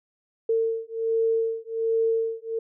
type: beating tone pair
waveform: sine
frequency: 451.5 / 452.8 Hz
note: A4 / A4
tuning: +45 / +50 cents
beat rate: 1.3 Hz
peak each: -25 dBFS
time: 0.49-2.59 s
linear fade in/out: 5 ms
effects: none